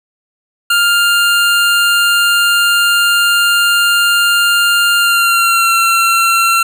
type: tone with pitch glide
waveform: 25% pulse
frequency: 1400 to 1358.6 Hz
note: F6 to F6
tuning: +4 to -48 cents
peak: -5 dBFS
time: 0.7-6.63 s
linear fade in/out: 5 ms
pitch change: -52 cents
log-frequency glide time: 4.99-5.74 s
effects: 7-bit